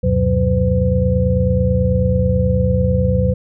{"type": "tone cluster", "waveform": "sine", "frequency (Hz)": [74.4, 94.6, 123.7, 183.3, 507], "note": ["D2", "F#2", "B2", "F#3", "B4"], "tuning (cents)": [23, 39, 3, -16, 45], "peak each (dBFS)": -19, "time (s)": [0.03, 3.34], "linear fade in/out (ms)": 10, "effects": []}